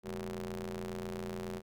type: ring-modulated tone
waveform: sawtooth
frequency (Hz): 87.31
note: F2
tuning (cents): 0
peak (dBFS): -31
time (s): 0.03-1.62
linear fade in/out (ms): 50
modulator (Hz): 291
effects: Opus 48 kbps

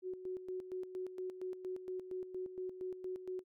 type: tone with tremolo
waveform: sine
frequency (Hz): 369.6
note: F#4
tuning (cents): -2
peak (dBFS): -38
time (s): 0.02-3.44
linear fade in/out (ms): 50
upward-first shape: square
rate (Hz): 4.3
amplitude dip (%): 65
effects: none

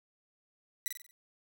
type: tone with echo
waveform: 5% pulse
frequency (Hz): 1972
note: B6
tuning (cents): -3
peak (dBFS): -20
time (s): 0.86-0.88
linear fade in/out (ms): 0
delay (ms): 46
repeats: 5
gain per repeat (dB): -6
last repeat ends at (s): 1.11
effects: none

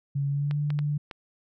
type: tone with pitch glide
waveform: sine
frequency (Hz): 140.4 to 147.04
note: C#3 to D3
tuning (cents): +22 to +2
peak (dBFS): -24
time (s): 0.15-0.98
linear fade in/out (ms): 10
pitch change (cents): +80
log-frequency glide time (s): 0.28-0.58
type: clicks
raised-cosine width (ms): 0.3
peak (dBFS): -22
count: 4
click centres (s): 0.511 / 0.704 / 0.79 / 1.112
effects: none

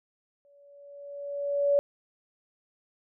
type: tone with exponential growth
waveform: sine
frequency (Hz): 569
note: C#5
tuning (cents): +45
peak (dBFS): -18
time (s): 0.45-1.79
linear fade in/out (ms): 0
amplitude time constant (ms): 290
effects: none

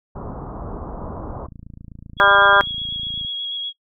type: low-pass noise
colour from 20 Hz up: pink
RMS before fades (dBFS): -31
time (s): 0.15-1.47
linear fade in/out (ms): 10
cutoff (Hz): 1200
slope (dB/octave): 48
type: click train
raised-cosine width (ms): 5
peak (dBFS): -26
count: 51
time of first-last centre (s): 1.45-3.249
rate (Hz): 27.8
type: tone with vibrato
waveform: sine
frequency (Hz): 3316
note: G#7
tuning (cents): -3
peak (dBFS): -24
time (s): 2.17-3.73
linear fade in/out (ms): 50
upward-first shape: square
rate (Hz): 8.2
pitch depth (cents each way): 12
type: harmonic tone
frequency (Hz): 200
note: G3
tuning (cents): +35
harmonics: 2 / 3 / 4 / 5 / 6 / 7 / 8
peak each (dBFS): -27 / -20 / -22 / -18 / -17 / -16 / -16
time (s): 2.2-2.61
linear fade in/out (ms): 0
effects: noise-tail reverb RT60 0.1 s tail -21 dB re dry

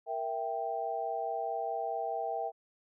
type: chord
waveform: sine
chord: E diminished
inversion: second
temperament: equal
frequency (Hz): 466.2 / 659.3 / 784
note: Bb4 / E5 / G5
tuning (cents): 0 / 0 / 0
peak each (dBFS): -39 / -36 / -35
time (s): 0.06-2.52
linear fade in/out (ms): 50
effects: none

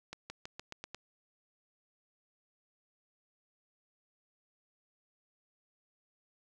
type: accelerating click train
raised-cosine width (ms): 0.2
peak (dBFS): -25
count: 7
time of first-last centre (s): 0.13-0.946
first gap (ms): 170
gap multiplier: 0.91
effects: none

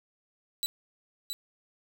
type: tone with echo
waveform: sawtooth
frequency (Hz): 3951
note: B7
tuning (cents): 0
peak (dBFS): -25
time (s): 0.63-0.66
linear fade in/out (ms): 0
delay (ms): 670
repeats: 1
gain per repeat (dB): -5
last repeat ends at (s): 1.33
effects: none

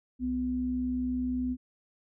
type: tone pair together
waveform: sine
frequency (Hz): 63 / 251.8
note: B1 / B3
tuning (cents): +35 / +34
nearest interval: 2 octaves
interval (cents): 2399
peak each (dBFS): -38 / -28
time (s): 0.19-1.57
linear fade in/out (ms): 50
effects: none

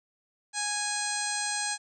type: harmonic tone with a mistuned harmonic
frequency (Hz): 828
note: G#5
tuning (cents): -5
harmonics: 1 / 2 / 3 / 4 / 5 / 6 / 7 / 8 / 9 / 10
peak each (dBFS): -36 / -35 / -40 / -43 / -37 / -42 / -40 / -38 / -41 / -35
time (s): 0.53-1.78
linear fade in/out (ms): 50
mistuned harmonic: 7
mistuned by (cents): +35
effects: none

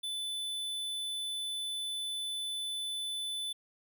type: tone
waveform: square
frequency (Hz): 3500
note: A7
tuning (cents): -10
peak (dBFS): -35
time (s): 0.03-3.53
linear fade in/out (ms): 10
effects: none

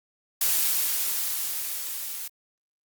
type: noise with level ramp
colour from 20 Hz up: blue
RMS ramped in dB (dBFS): -22 to -35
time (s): 0.41-2.28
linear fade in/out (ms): 5
effects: Opus 48 kbps

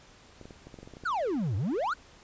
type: clicks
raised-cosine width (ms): 2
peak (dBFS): -32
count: 11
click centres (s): 0.413 / 0.455 / 0.508 / 0.67 / 0.742 / 0.788 / 0.83 / 0.875 / 0.937 / 0.969 / 1.037
type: exponential two-way sweep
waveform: triangle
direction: down then up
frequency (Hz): 1568 to 90.1 to 1568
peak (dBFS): -25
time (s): 1.05-1.94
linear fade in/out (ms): 10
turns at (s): 1.56
effects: pink hiss -55 dBFS RMS until 2.23 s + resampled to 16000 Hz

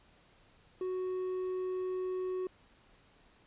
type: tone with hard clipping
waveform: sine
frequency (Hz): 370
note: F#4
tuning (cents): 0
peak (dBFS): -34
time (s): 0.81-2.47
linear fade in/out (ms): 2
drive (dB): 3
effects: pink hiss -64 dBFS RMS until 3.46 s + resampled to 8000 Hz

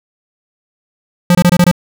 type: tone bursts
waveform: square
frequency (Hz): 176.6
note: F3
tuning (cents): +20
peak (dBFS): -6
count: 6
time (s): 1.3-1.714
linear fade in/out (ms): 2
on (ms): 49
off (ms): 24
effects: none

